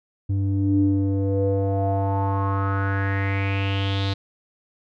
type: tone with low-pass filter sweep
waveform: square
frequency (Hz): 98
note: G2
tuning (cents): 0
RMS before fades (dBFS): -22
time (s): 0.29-4.14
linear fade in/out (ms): 10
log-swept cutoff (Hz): 200 to 4000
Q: 5.5
effects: none